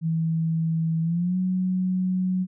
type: tone with pitch glide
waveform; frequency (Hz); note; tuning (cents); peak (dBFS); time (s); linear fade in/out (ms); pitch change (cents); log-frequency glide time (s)
sine; 162.6 to 184.63; E3 to F#3; -23 to -3; -21; 0.01-2.47; 50; +220; 1.02-1.37
effects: none